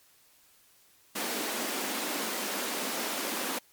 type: high-pass noise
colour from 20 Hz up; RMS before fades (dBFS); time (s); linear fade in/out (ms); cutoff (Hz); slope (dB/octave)
pink; -33; 1.15-3.59; 10; 210; 48
effects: white hiss -62 dBFS RMS until 3.72 s + MP3 96 kbps